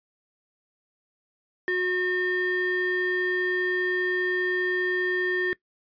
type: ring-modulated tone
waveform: triangle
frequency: 725 Hz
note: F#5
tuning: 35 cents flat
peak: -18 dBFS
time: 1.68-5.53 s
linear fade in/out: 0 ms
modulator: 1090 Hz
effects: noise-tail reverb RT60 0.1 s tail -21 dB re dry + resampled to 11025 Hz